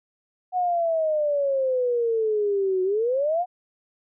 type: exponential two-way sweep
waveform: sine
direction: down then up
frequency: 740 to 367.2 to 740 Hz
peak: -20 dBFS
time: 0.52-3.46 s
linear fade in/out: 50 ms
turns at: 2.83 s
effects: none